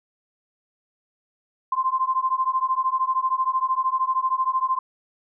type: beating tone pair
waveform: sine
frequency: 1038 / 1051 Hz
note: C6 / C6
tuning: -14 / +7 cents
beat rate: 13 Hz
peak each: -23 dBFS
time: 1.72-4.79 s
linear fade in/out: 5 ms
effects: none